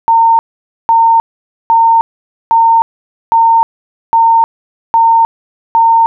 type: tone bursts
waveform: sine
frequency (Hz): 913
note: A#5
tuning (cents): -36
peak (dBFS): -4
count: 8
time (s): 0.08-6.06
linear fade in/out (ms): 0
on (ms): 310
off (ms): 500
effects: none